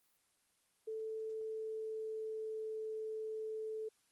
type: tone with pitch glide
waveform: sine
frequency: 440 to 437 Hz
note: A4 to A4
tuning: 0 to -12 cents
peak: -39 dBFS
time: 0.87-3.89 s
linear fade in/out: 10 ms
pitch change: -12 cents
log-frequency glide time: 1.2-2.88 s
effects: white hiss -75 dBFS RMS until 4.11 s + Opus 24 kbps